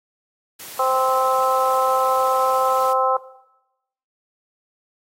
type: high-pass noise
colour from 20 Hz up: white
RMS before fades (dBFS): -37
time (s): 0.59-2.93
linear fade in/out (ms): 10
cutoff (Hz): 120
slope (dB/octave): 12
type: harmonic tone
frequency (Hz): 260.9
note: C4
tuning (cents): -5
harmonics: 2 / 3 / 4 / 5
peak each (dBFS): -22 / -22 / -22 / -22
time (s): 0.79-3.17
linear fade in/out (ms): 5
effects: noise-tail reverb RT60 0.9 s tail -17 dB re dry + AAC 48 kbps